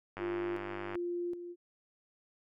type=click train; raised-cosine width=0.5 ms; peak=-26 dBFS; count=79; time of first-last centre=0.17-0.955 s; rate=99.4 Hz
type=tone with tremolo; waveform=sine; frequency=349.2 Hz; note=F4; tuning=in tune; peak=-33 dBFS; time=0.18-1.56 s; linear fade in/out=50 ms; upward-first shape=square; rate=1.3 Hz; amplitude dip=60%
effects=none

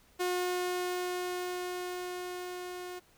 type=tone with level ramp; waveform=sawtooth; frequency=360.4 Hz; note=F#4; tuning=45 cents flat; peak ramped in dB=-25 to -36 dBFS; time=0.19-3 s; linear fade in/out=20 ms; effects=pink hiss -64 dBFS RMS until 3.17 s

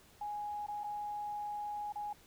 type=tone with dropouts; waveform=sine; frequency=830.6 Hz; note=G#5; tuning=in tune; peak=-37 dBFS; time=0.21-2.13 s; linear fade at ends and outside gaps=5 ms; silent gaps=0.665-0.683 / 0.836-0.841 / 1.924-1.956 s; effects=pink hiss -62 dBFS RMS until 2.26 s

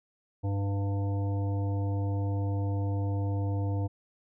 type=harmonic tone; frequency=99.5 Hz; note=G2; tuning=26 cents sharp; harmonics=1 / 3 / 5 / 7 / 9; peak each=-27 / -37 / -41 / -44 / -46 dBFS; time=0.43-3.88 s; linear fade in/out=20 ms; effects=none

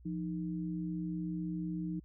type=tone pair together; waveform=sine; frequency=173.98 / 310 Hz; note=F3 / D#4; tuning=-6 / -6 cents; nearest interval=minor seventh; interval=1000 cents; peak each=-36 / -39 dBFS; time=0.05-2 s; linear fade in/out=10 ms; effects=added 60 Hz sine -54 dBFS peak until 2.04 s

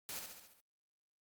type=noise with echo; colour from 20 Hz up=white; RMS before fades=-44 dBFS; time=0.09-0.19 s; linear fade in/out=0 ms; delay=69 ms; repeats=6; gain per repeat=-4 dB; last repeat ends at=0.604 s; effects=Opus 48 kbps

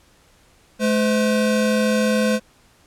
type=tone pair together; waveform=square; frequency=214 / 510.5 Hz; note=A3 / C5; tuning=-48 / -43 cents; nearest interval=octave + minor third; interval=1505 cents; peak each=-19 / -21 dBFS; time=0.79-2.4 s; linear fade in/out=50 ms; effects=pink hiss -55 dBFS RMS until 2.86 s + low-pass 11000 Hz 12 dB/octave

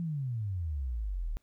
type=exponential sweep; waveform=sine; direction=down; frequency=175.1 to 35.82 Hz; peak=-31 dBFS; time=0-1.37 s; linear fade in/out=0 ms; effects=pink hiss -75 dBFS RMS until 1.42 s

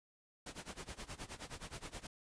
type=noise with tremolo; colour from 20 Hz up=pink; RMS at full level=-45 dBFS; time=0.46-2.07 s; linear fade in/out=5 ms; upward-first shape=sine; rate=9.5 Hz; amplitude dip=90%; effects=resampled to 22050 Hz

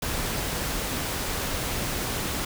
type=noise; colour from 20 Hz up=pink; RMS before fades=-29 dBFS; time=0.02-2.45 s; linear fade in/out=5 ms; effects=none

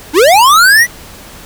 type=linear sweep; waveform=square; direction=up; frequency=273.4 to 1997 Hz; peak=-4 dBFS; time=0.13-0.87 s; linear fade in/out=50 ms; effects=pink hiss -33 dBFS RMS until 1.45 s

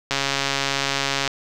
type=click train; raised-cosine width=0.2 ms; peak=-4 dBFS; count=162; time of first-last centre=0.11-1.277 s; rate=138 Hz; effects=none

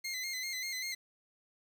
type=tone with vibrato; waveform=20% pulse; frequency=2076 Hz; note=C7; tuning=14 cents flat; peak=-31 dBFS; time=0.04-0.95 s; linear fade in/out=10 ms; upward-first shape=square; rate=5.1 Hz; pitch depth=44 cents each way; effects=10-bit

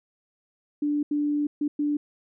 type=tone bursts at uneven times; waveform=sine; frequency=293.7 Hz; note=D4; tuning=in tune; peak=-22 dBFS; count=4; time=0.82-1.03 / 1.11-1.47 / 1.61-1.68 / 1.79-1.97 s; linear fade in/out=5 ms; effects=none

